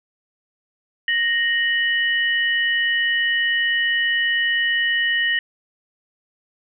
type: tone pair together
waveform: sine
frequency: 1864.7 / 2960 Hz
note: A#6 / F#7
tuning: 0 / 0 cents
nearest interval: minor sixth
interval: 800 cents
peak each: -18 / -23 dBFS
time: 1.08-5.39 s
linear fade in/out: 2 ms
effects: none